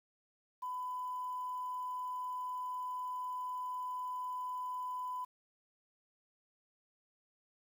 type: tone with quantisation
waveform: sine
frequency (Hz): 1002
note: B5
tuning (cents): +25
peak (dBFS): -37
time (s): 0.62-5.25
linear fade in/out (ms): 10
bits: 10
effects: none